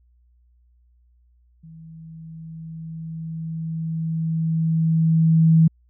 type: tone with level ramp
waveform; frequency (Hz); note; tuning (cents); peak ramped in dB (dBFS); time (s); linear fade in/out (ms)
sine; 161.8; E3; -32; -40 to -10; 1.63-5.68; 10
effects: added 60 Hz sine -55 dBFS peak until 5.89 s